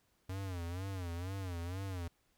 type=tone with vibrato; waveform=square; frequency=91 Hz; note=F#2; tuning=28 cents flat; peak=-39 dBFS; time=0.29-2.08 s; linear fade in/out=5 ms; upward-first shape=sine; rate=2.1 Hz; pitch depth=130 cents each way; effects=pink hiss -75 dBFS RMS until 2.37 s